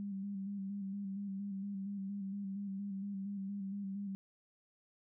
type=tone with vibrato; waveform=sine; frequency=197.7 Hz; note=G3; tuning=15 cents sharp; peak=-38 dBFS; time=0-4.15 s; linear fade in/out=0 ms; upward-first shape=square; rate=4.3 Hz; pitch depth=34 cents each way; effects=none